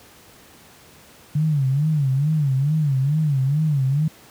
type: tone with vibrato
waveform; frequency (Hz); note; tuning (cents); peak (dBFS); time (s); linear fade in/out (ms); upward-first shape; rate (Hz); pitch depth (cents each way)
sine; 143.9; D3; -35; -16; 1.35-4.08; 5; sine; 2.3; 160
effects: pink hiss -48 dBFS RMS until 4.3 s + high-pass 80 Hz 12 dB/octave